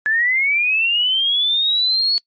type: linear sweep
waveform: sine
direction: up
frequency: 1700 to 4427 Hz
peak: -14 dBFS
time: 0.06-2.18 s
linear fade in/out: 0 ms
effects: noise-tail reverb RT60 0.1 s tail -25 dB re dry + MP3 32 kbps